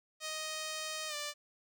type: tone with pitch glide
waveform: 5% pulse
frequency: 624 to 589.3 Hz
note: D#5 to D5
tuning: +5 to +6 cents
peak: -26 dBFS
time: 0.2-1.34 s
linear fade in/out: 50 ms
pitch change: -99 cents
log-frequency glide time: 1.08-1.15 s
effects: none